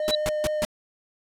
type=tone with vibrato; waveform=triangle; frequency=609 Hz; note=D#5; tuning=37 cents flat; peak=-22 dBFS; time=0-0.65 s; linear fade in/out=2 ms; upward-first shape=sine; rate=4.5 Hz; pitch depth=8 cents each way
type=tone with exponential growth; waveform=sine; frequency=3947 Hz; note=B7; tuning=2 cents flat; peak=-17 dBFS; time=0.02-0.15 s; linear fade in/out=2 ms; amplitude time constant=28 ms
type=noise bursts; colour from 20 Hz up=pink; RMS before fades=-27 dBFS; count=4; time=0.08-0.65 s; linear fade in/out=0 ms; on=30 ms; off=150 ms
effects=low-pass 12000 Hz 12 dB/octave